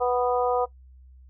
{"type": "harmonic tone", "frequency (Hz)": 246.9, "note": "B3", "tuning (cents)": 0, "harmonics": [2, 3, 4, 5], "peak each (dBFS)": [-23, -25, -31, -32], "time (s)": [0, 0.66], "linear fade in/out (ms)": 20, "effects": ["noise-tail reverb RT60 0.1 s tail -17 dB re dry", "added 64 Hz sine -47 dBFS peak until 1.29 s"]}